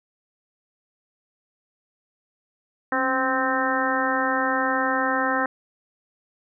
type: harmonic tone with a mistuned harmonic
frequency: 260.6 Hz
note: C4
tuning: 7 cents flat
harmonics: 1 / 2 / 3 / 4 / 5 / 6 / 7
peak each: -28 / -28 / -28 / -28 / -28 / -28 / -28 dBFS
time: 2.92-5.46 s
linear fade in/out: 2 ms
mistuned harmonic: 1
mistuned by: +53 cents
effects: none